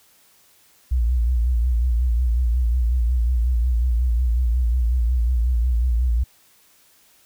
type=tone with vibrato; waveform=sine; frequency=60 Hz; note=B1; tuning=49 cents flat; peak=-16 dBFS; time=0.91-6.24 s; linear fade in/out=10 ms; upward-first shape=sine; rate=5.5 Hz; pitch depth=100 cents each way; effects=white hiss -56 dBFS RMS until 7.25 s